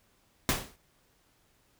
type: noise with exponential decay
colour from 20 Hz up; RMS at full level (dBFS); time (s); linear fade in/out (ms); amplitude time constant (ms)
pink; -23; 0.49-0.76; 1; 57
effects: pink hiss -68 dBFS RMS until 1.79 s

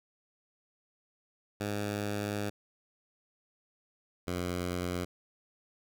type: tone pair in turn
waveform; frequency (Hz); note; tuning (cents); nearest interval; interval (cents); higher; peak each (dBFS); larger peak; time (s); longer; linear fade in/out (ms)
10% pulse; 103 / 89.13; G#2 / F2; -14 / +36; minor third; 250; first; -24; neither; 1.6-2.5 / 4.27-5.05; first; 10
effects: none

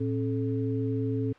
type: tone cluster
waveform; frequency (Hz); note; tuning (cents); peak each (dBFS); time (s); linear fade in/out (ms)
sine; 113.7 / 269.1 / 432.5; A#2 / C4 / A4; -43 / +49 / -30; -29 / -30 / -33; 0-1.33; 10
effects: white hiss -54 dBFS RMS until 1.38 s + low-pass 2000 Hz 12 dB/octave

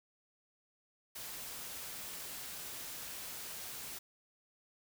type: noise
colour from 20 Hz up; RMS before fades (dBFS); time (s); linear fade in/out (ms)
white; -45; 1.15-3.99; 10
effects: none

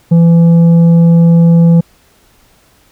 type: tone with tanh clipping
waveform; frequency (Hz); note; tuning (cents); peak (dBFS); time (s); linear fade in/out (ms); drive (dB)
sine; 168; E3; +33; -4; 0.11-1.81; 10; 6
effects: pink hiss -49 dBFS RMS until 2.91 s

